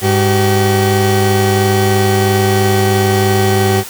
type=tone pair together; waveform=30% pulse; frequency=101.35 / 382.4 Hz; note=G#2 / G4; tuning=-42 / -43 cents; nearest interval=octave + major seventh; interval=2299 cents; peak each=-10 dBFS; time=0.01-3.84 s; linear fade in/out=50 ms; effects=white hiss -29 dBFS RMS until 3.89 s